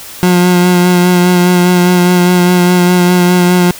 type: tone with vibrato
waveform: 30% pulse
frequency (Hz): 178.7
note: F3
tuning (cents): +40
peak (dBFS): -3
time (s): 0.23-3.71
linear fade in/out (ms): 0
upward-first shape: sine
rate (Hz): 4.9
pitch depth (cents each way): 20
effects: white hiss -29 dBFS RMS until 3.79 s